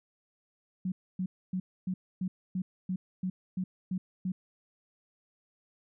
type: tone bursts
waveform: sine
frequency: 185 Hz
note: F#3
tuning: in tune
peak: -29 dBFS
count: 11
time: 0.85-4.32 s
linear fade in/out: 5 ms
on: 70 ms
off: 270 ms
effects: none